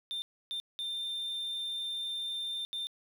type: tone bursts at uneven times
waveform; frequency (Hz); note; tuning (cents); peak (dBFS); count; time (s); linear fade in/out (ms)
sine; 3592; A7; +35; -31; 4; 0.11-0.22 / 0.51-0.6 / 0.79-2.65 / 2.73-2.87; 0
effects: tanh soft clip ceiling -33 dBFS + 10-bit